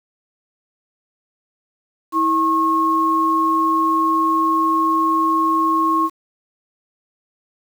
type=tone pair together; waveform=sine; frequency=323.5 / 1086 Hz; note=E4 / C#6; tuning=-32 / -36 cents; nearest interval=octave + major sixth; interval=2096 cents; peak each=-20 / -15 dBFS; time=2.12-6.1 s; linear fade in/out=50 ms; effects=7-bit